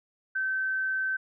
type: tone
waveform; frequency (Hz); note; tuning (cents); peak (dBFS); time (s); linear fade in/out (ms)
sine; 1541; G6; -30; -26; 0.35-1.17; 10
effects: none